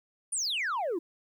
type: exponential sweep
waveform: sine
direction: down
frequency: 9820 to 311.1 Hz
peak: -26 dBFS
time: 0.32-0.99 s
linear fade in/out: 10 ms
effects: tanh soft clip ceiling -27 dBFS + 11-bit